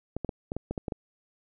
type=clicks; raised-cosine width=2 ms; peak=-18 dBFS; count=9; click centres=0.166 / 0.247 / 0.292 / 0.519 / 0.566 / 0.71 / 0.778 / 0.882 / 0.922 s; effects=none